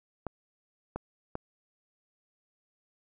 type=clicks; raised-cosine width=1 ms; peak=-20 dBFS; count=3; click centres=0.267 / 0.96 / 1.354 s; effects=none